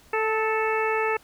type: harmonic tone with a mistuned harmonic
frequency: 440 Hz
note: A4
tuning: in tune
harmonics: 1 / 2 / 3 / 4 / 5 / 6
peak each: -25 / -28 / -30 / -31 / -32 / -33 dBFS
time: 0.13-1.17 s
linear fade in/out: 5 ms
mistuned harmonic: 3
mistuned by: -22 cents
effects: pink hiss -55 dBFS RMS until 1.23 s